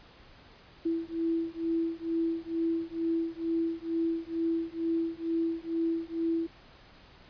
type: beating tone pair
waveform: sine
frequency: 329.4 / 331.6 Hz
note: E4 / E4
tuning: -1 / +10 cents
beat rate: 2.2 Hz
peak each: -31 dBFS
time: 0.85-6.47 s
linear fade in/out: 10 ms
effects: pink hiss -55 dBFS RMS until 7.29 s + resampled to 11025 Hz